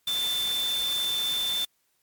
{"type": "tone in noise", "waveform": "sine", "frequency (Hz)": 3542, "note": "A7", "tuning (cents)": 11, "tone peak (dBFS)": -25, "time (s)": [0.07, 1.65], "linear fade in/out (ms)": 5, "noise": "white", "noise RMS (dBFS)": -35, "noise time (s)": [0.07, 1.65], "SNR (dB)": 7, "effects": ["white hiss -71 dBFS RMS until 2.02 s", "MP3 96 kbps"]}